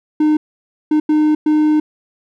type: tone bursts at uneven times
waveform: triangle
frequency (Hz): 305.2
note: D#4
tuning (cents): -33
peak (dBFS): -8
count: 4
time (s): 0.2-0.37 / 0.91-1 / 1.09-1.35 / 1.46-1.8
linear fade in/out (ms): 5
effects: none